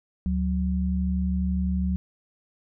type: tone pair together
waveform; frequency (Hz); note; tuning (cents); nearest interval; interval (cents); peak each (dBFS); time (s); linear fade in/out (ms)
sine; 72.9 / 184.92; D2 / F#3; -12 / -1; octave + major third; 1611; -25; 0.26-1.96; 0
effects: none